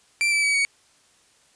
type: tone with pitch steps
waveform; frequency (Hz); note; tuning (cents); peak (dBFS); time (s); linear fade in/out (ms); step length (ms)
40% pulse; 2349 / 2313 / 2277 / 2242; D7 / D7 / C#7 / C#7; 0 / -27 / +46 / +19; -18; 0.21-0.65; 0; 110
effects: white hiss -59 dBFS RMS until 1.55 s + resampled to 22050 Hz